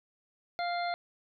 harmonic tone, 698.5 Hz, F5, in tune, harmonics 1 / 2 / 3 / 5 / 6, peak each -31 / -40 / -40 / -48 / -43 dBFS, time 0.59-0.94 s, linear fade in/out 0 ms, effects none

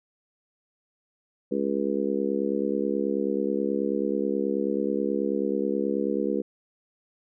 harmonic tone, 69.3 Hz, C#2, in tune, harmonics 3 / 4 / 5 / 6 / 7, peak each -30 / -30 / -30 / -30 / -30 dBFS, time 1.51-6.42 s, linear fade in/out 10 ms, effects none

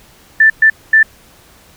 sine tone bursts at uneven times, 1768 Hz, A6, 8 cents sharp, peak -4 dBFS, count 3, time 0.4-0.5 / 0.62-0.7 / 0.93-1.03 s, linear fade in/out 5 ms, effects pink hiss -45 dBFS RMS until 1.76 s

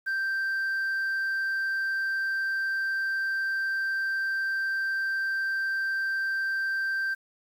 sine tone, 1568 Hz, G6, in tune, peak -23 dBFS, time 0.06-7.15 s, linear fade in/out 20 ms, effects tanh soft clip ceiling -25 dBFS + 9-bit

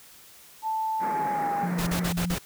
sine tone with pitch glide, 880 to 811.6 Hz, A5 to G#5, 0 to -40 cents, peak -25 dBFS, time 0.62-1.69 s, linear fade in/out 50 ms, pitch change -140 cents, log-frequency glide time 0.99-1.5 s
pink band-pass noise, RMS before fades -35 dBFS, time 0.99-2.13 s, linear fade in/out 50 ms, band 150 to 2100 Hz, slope 48 dB/octave
sine tone with vibrato, 174.61 Hz, F3, in tune, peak -26 dBFS, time 1.63-2.35 s, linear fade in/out 5 ms, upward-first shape sine, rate 3.3 Hz, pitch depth 17 cents each way
pink noise bursts, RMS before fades -30 dBFS, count 5, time 1.78-2.387 s, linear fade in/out 10 ms, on 91 ms, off 38 ms
effects white hiss -51 dBFS RMS until 2.45 s

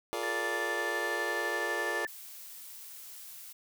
25% pulse chord, Bb dominant seventh, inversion second, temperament just, 349.6 / 419.5 / 466.2 / 582.7 Hz, F4 / Ab4 / Bb4 / D5, +2 / +17 / 0 / -14 cents, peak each -35 dBFS, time 0.13-2.05 s, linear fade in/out 0 ms
sine tone, 1760 Hz, A6, in tune, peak -33 dBFS, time 0.23-2.07 s, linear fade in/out 5 ms
blue noise, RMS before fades -47 dBFS, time 2.07-3.53 s, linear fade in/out 10 ms
effects none

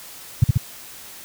sine tone with echo, 116.54 Hz, A#2, in tune, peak -7 dBFS, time 0.42-0.44 s, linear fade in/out 5 ms, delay 68 ms, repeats 2, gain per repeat -2 dB, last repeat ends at 0.576 s, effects white hiss -40 dBFS RMS until 1.24 s

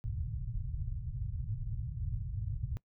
white low-pass noise, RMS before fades -37 dBFS, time 0.04-2.77 s, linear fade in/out 0 ms, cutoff 130 Hz, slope 48 dB/octave, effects noise-tail reverb RT60 0.1 s tail -22 dB re dry

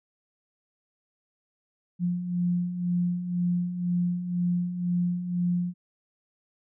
sine beating tone pair, 174.9 / 176.9 Hz, F3 / F3, +3 / +23 cents, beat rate 2 Hz, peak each -32 / -25 dBFS, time 1.99-5.74 s, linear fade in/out 50 ms, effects none

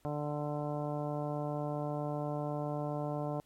harmonic tone, 147.8 Hz, D3, 11 cents sharp, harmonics 1 / 2 / 3 / 4 / 5 / 6 / 7 / 9, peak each -37 / -40 / -43 / -39 / -42 / -48 / -47 / -54 dBFS, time 0.05-3.4 s, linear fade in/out 0 ms, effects pink hiss -69 dBFS RMS until 3.45 s + MP3 64 kbps

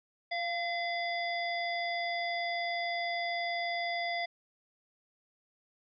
harmonic tone with a mistuned harmonic, 693 Hz, F5, 14 cents flat, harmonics 1 / 3 / 5 / 7, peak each -34 / -35 / -43 / -43 dBFS, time 0.31-4.26 s, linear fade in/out 10 ms, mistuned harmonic 3, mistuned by -33 cents, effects none

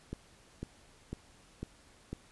click train, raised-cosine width 3 ms, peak -25 dBFS, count 5, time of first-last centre 0.13-2.13 s, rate 2 Hz, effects pink hiss -61 dBFS RMS until 2.31 s + resampled to 24000 Hz

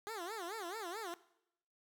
15% pulse tone with vibrato, 392 Hz, G4, in tune, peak -35 dBFS, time 0.07-1.14 s, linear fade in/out 0 ms, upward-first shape sine, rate 4.6 Hz, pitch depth 260 cents each way, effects noise-tail reverb RT60 0.8 s tail -19 dB re dry

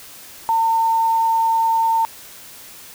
sine tone, 905 Hz, A5, 48 cents sharp, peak -14 dBFS, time 0.49-2.05 s, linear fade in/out 0 ms, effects white hiss -40 dBFS RMS until 2.94 s

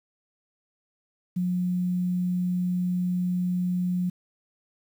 sine tone, 180 Hz, F#3, 47 cents flat, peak -23 dBFS, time 1.36-4.1 s, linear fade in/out 10 ms, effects 9-bit

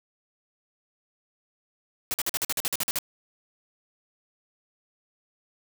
white noise bursts, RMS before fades -27 dBFS, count 12, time 2.11-2.987 s, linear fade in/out 0 ms, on 30 ms, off 47 ms, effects none

